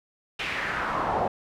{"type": "noise with band-pass filter sweep", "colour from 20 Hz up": "brown", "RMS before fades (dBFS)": -28, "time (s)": [0.39, 1.28], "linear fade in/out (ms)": 5, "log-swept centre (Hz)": [2700, 700], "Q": 2.5, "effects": []}